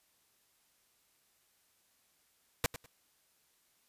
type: noise with echo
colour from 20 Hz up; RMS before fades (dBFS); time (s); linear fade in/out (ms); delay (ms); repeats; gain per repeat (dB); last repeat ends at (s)
pink; -29; 2.64-2.66; 0; 100; 2; -14; 2.86
effects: white hiss -72 dBFS RMS until 3.88 s + resampled to 32000 Hz